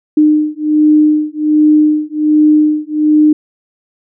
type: beating tone pair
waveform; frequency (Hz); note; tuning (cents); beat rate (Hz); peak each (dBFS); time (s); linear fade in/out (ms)
sine; 303.3 / 304.6; D#4 / D#4; -44 / -37; 1.3; -10; 0.17-3.33; 5
effects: none